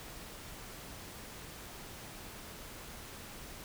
silence, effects pink hiss -48 dBFS RMS until 3.64 s

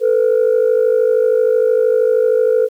sine tone pair together, 445.6 / 498.6 Hz, A4 / B4, +22 / +16 cents, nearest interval major second, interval 194 cents, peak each -12 dBFS, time 0-2.69 s, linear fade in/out 50 ms, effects tanh soft clip ceiling -6 dBFS + 8-bit

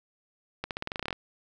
accelerating click train, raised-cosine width 0.3 ms, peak -16 dBFS, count 13, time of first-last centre 0.64-1.128 s, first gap 68 ms, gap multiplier 0.9, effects none

